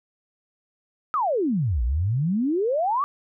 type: exponential two-way sweep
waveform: sine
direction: down then up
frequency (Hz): 1318.5 to 55 to 1193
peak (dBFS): -20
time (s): 1.14-3.04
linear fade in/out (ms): 0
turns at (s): 1.83
effects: none